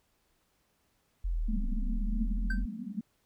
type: linear two-way sweep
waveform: sine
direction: down then up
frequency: 44.69 to 30.87 to 44.69 Hz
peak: -28 dBFS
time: 1.24-2.66 s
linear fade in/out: 10 ms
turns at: 1.67 s
type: band-pass noise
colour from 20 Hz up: white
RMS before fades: -38 dBFS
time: 1.48-3.01 s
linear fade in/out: 5 ms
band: 190 to 240 Hz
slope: 96 dB/octave
type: tone with exponential decay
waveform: triangle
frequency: 1553 Hz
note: G6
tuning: 17 cents flat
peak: -28 dBFS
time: 2.5-2.63 s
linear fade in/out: 5 ms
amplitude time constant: 28 ms
effects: pink hiss -73 dBFS RMS until 3.25 s